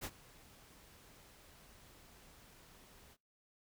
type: noise with ADSR envelope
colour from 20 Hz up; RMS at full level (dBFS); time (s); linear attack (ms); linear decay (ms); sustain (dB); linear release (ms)
pink; -40; 0.01-3.17; 33; 55; -21; 45
effects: noise-tail reverb RT60 0.3 s tail -26 dB re dry